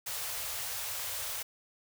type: band-stop noise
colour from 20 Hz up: white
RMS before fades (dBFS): -37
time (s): 0.06-1.43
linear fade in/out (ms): 10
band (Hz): 140 to 450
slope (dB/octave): 96
effects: none